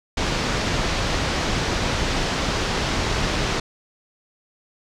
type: low-pass noise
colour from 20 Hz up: pink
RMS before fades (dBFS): -23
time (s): 0.17-3.6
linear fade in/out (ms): 5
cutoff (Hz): 6100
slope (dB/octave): 24
effects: none